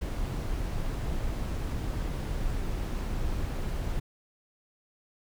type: noise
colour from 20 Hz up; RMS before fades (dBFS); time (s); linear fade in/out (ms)
brown; -31; 0.01-4; 10
effects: none

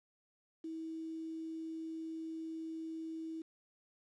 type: tone with quantisation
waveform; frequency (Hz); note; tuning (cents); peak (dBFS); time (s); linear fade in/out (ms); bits
sine; 322.7; E4; -37; -40; 0.64-3.42; 5; 10
effects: low-pass 5000 Hz 12 dB/octave

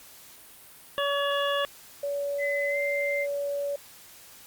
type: harmonic tone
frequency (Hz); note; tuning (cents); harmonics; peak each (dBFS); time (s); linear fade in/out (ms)
567; C#5; +39; 1 / 2 / 3 / 5 / 6; -27 / -30 / -32 / -34 / -35; 0.98-1.65; 0
type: tone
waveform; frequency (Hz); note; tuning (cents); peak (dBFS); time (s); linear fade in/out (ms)
sine; 569; C#5; +45; -27; 2.03-3.76; 5
type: tone with pitch glide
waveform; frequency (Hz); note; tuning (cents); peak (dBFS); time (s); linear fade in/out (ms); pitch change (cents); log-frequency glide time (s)
sine; 2027 to 2089; B6 to C7; +45 to -3; -28; 2.38-3.27; 50; +52; 2.69-2.77
effects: white hiss -50 dBFS RMS until 4.46 s + Opus 48 kbps

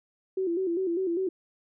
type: tone with vibrato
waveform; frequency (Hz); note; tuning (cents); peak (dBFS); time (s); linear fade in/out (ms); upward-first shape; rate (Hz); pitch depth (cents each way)
sine; 358.2; F4; +44; -25; 0.37-1.29; 5; square; 5; 96
effects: none

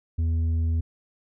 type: tone with tanh clipping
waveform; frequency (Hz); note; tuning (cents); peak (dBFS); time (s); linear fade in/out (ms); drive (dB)
sine; 81.9; E2; -11; -22; 0.18-0.81; 10; 5
effects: none

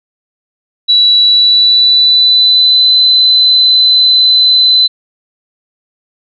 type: tone with pitch glide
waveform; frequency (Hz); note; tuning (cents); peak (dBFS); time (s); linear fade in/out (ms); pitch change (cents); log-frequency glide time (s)
sine; 3930 to 4029; B7 to B7; -9 to +34; -4; 0.88-4.88; 20; +43; 1.22-2.97
effects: none

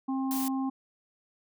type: harmonic tone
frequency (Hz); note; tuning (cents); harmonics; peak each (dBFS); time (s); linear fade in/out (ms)
266.1; C4; +29; 1 / 3 / 4; -28 / -38 / -41; 0.08-0.7; 10
type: noise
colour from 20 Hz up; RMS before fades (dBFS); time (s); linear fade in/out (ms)
blue; -36; 0.31-0.48; 0
effects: none

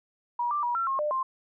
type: tone with pitch steps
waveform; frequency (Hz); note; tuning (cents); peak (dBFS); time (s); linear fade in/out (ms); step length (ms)
sine; 960 / 1179 / 962 / 1351 / 1076 / 599 / 1051; B5 / D6 / B5 / E6 / C6 / D5 / C6; -49 / +6 / -46 / +42 / +48 / +34 / +7; -25; 0.39-1.23; 5; 120
effects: none

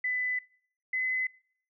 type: tone pair in turn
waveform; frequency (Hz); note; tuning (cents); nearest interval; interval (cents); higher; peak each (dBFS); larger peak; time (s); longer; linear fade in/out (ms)
sine; 2001 / 2028; B6 / B6; +22 / +45; unison; 23; second; -27; neither; 0.04-0.39 / 0.93-1.27; first; 5
effects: noise-tail reverb RT60 0.6 s tail -24 dB re dry

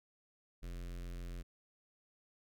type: tone with notch filter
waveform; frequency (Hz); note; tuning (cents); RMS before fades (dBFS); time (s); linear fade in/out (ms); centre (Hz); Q
square; 43.65; F1; 0; -44; 0.62-1.43; 20; 870; 1.3
effects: none

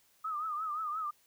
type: tone with vibrato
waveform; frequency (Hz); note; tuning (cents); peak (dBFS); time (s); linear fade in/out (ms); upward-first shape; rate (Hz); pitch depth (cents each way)
sine; 1244.5; D#6; 0; -33; 0.24-1.11; 10; triangle; 5.7; 110
effects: white hiss -68 dBFS RMS until 1.26 s

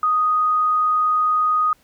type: tone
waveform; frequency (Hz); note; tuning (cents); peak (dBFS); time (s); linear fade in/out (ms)
sine; 1244.5; D#6; 0; -15; 0.03-1.73; 2
effects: pink hiss -58 dBFS RMS until 1.83 s

